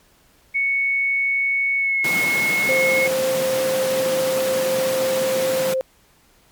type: tone with pitch glide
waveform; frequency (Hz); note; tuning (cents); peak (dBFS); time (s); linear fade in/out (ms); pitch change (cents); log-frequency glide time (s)
sine; 2217 to 2176; C#7 to C#7; 0 to -33; -17; 0.54-3.08; 20; -33; 1.77-2
type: high-pass noise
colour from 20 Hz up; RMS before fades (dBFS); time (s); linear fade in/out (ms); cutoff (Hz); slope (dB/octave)
pink; -27; 2.04-5.74; 5; 150; 24
type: tone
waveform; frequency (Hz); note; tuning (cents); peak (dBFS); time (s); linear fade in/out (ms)
sine; 523.3; C5; 0; -18; 2.69-5.81; 0
effects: pink hiss -56 dBFS RMS until 6.51 s + MP3 96 kbps